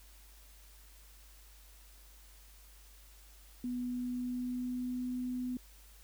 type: tone with pitch glide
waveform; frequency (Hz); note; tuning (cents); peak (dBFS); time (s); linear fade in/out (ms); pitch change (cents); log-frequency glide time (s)
sine; 246.9 to 250.3; B3 to B3; 0 to +23; -34; 3.64-5.57; 2; +23; 3.89-5.05
effects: added 50 Hz sine -56 dBFS peak until 6.03 s + white hiss -61 dBFS RMS until 6.03 s